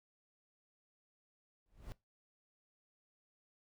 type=noise with exponential growth; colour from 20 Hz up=brown; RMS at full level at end=-41 dBFS; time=1.66-1.92 s; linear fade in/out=0 ms; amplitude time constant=56 ms; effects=noise-tail reverb RT60 0.2 s tail -19 dB re dry